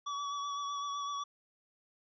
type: tone with vibrato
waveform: square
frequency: 1140 Hz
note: C#6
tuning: 48 cents sharp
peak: -36 dBFS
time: 0.06-1.24 s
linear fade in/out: 10 ms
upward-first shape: sine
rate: 7.9 Hz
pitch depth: 22 cents each way
effects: resampled to 16000 Hz